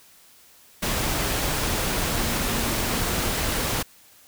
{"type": "tone in noise", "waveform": "sine", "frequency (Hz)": 231.1, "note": "A#3", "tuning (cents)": -15, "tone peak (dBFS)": -34, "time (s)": [2.13, 3.02], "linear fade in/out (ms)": 10, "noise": "pink", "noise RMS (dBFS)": -25, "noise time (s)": [0.82, 3.83], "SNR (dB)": -12, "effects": ["white hiss -53 dBFS RMS until 4.27 s"]}